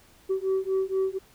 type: beating tone pair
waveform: sine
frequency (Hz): 380 / 384.2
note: F#4 / G4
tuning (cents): +46 / -35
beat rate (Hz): 4.2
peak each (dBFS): -25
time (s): 0.29-1.19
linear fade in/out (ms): 20
effects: tanh soft clip ceiling -20 dBFS + pink hiss -57 dBFS RMS until 1.34 s

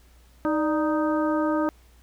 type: harmonic tone with a mistuned harmonic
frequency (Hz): 311.1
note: D#4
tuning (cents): 0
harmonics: 1 / 2 / 3 / 4 / 5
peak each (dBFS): -23 / -27 / -31 / -31 / -37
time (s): 0.45-1.69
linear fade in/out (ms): 0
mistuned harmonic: 2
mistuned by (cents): -80
effects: added 60 Hz sine -52 dBFS peak until 2.02 s + pink hiss -60 dBFS RMS until 2.02 s

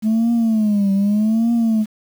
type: tone with vibrato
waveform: sine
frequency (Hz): 214.3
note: A3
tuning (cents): -45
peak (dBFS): -11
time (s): 0.02-1.86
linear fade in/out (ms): 50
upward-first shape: triangle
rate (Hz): 0.83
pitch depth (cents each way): 170
effects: tanh soft clip ceiling -12 dBFS + 7-bit

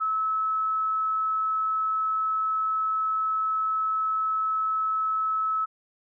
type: tone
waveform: sine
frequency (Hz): 1298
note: E6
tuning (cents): -27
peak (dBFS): -23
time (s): 0-5.66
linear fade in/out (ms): 20
effects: none

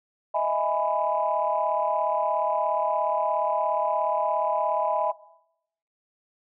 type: chord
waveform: sine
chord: E major seventh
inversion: third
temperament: equal with one note detuned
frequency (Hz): 622.3 / 659.3 / 830.6 / 994.6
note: D#5 / E5 / G#5 / B5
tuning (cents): 0 / 0 / 0 / +12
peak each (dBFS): -27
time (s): 0.34-5.12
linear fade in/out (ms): 10
effects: noise-tail reverb RT60 0.8 s tail -20 dB re dry + tanh soft clip ceiling -12 dBFS

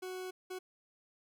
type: tone bursts at uneven times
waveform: 40% pulse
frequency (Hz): 370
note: F#4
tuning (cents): 0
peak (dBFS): -39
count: 2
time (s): 0.02-0.31 / 0.5-0.59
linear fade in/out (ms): 10
effects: none

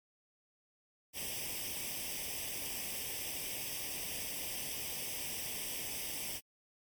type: noise with comb filter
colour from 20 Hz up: white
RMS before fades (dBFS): -40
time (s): 1.13-6.41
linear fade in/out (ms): 50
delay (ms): 0.36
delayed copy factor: +0.8
effects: MP3 96 kbps

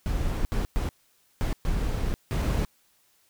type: noise bursts at uneven times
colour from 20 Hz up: brown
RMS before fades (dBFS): -26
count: 6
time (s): 0.06-0.45 / 0.52-0.65 / 0.76-0.89 / 1.41-1.53 / 1.65-2.14 / 2.31-2.65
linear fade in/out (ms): 0
effects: white hiss -65 dBFS RMS until 3.29 s

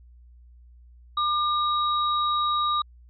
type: tone pair together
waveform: sine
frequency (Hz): 1200 / 3810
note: D6 / A#7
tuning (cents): +37 / +37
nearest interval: octave + minor sixth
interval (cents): 2000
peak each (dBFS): -22 / -29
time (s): 1.17-2.82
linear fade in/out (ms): 5
effects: added 60 Hz sine -48 dBFS peak until 3.09 s

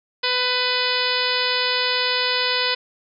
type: harmonic tone with a mistuned harmonic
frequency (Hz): 499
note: B4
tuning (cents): +18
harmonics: 1 / 2 / 3 / 4 / 5 / 6 / 7 / 8 / 9 / 10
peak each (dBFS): -28 / -28 / -28 / -28 / -28 / -28 / -28 / -28 / -28 / -28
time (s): 0.23-2.75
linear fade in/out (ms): 10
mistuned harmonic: 9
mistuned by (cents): -35
effects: none

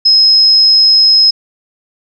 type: tone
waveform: sine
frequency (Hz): 5130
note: E8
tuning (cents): -48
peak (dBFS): -4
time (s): 0.05-1.31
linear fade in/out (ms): 10
effects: none

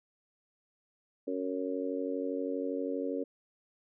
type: harmonic tone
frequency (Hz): 92.5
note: F#2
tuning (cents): 0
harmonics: 3 / 4 / 5 / 6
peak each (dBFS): -35 / -40 / -36 / -39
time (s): 1.27-3.24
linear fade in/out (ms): 10
effects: none

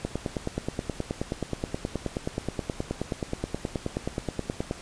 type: click train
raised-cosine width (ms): 2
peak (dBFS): -14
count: 45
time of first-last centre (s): 0.05-4.711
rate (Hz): 9.44
effects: pink hiss -44 dBFS RMS until 4.81 s + resampled to 22050 Hz

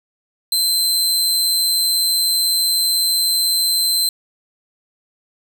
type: tone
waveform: sawtooth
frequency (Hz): 4094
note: C8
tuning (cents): -38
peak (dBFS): -12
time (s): 0.52-4.09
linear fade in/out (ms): 2
effects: none

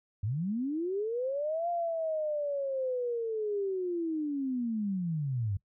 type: linear two-way sweep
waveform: sine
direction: up then down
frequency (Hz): 92.5 to 698.5 to 92.5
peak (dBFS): -29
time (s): 0.23-5.57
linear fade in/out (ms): 5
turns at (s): 1.69
effects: noise-tail reverb RT60 0.1 s tail -19 dB re dry

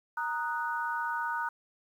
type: chord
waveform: sine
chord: D# minor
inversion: second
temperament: equal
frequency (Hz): 932.3 / 1244.5 / 1480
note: A#5 / D#6 / F#6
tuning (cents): 0 / 0 / 0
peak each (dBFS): -33 / -37 / -34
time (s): 0.17-1.49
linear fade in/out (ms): 5
effects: 10-bit

